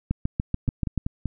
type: two click trains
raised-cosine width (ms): 5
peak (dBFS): -11 / -14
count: 7 / 4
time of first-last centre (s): 0.11-0.977 / 0.68-1.257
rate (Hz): 6.92 / 5.2
effects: none